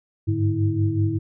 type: tone cluster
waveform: sine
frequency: 99.1 / 104.4 / 148.4 / 325 Hz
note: G2 / G#2 / D3 / E4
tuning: +19 / +10 / +18 / -24 cents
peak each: -25 / -21 / -30 / -25 dBFS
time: 0.27-1.19 s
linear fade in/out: 20 ms
effects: none